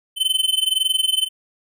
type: tone with amplitude modulation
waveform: square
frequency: 3061 Hz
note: G7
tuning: 42 cents flat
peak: -14 dBFS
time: 0.16-1.29 s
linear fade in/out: 50 ms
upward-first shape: sine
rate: 21.7 Hz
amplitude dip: 90%
effects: none